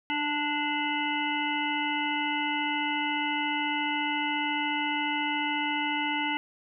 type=harmonic tone with a mistuned harmonic; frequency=293.7 Hz; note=D4; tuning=in tune; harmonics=1 / 3 / 5 / 7 / 9 / 10; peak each=-33 / -31 / -37 / -32 / -37 / -35 dBFS; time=0.1-6.37 s; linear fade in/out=0 ms; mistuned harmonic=1; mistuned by=+23 cents; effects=none